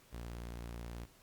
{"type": "tone", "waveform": "sawtooth", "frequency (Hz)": 58.5, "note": "A#1", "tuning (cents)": 7, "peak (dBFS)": -39, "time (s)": [0.12, 1.06], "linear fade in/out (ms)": 20, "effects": ["pink hiss -64 dBFS RMS until 1.22 s", "Opus 48 kbps"]}